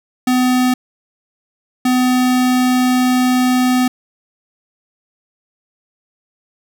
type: tone pair in turn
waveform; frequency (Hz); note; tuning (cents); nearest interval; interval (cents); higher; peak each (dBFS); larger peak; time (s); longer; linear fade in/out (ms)
square; 252.3 / 252.3; B3 / B3; +37 / +37; unison; 0; neither; -12; neither; 0.27-0.74 / 1.85-3.88; second; 5
effects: none